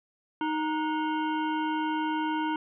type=harmonic tone with a mistuned harmonic; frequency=311.1 Hz; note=D#4; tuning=in tune; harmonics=1 / 3 / 5 / 7 / 9 / 10; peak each=-29 / -30 / -37 / -45 / -44 / -47 dBFS; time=0.41-2.56 s; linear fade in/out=2 ms; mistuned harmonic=5; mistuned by=-110 cents; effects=none